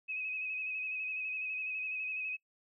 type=tone with vibrato; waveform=sine; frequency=2541 Hz; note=D#7; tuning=36 cents sharp; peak=-35 dBFS; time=0.08-2.37 s; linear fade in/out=20 ms; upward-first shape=square; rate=12 Hz; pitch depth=25 cents each way; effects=noise-tail reverb RT60 0.1 s tail -25 dB re dry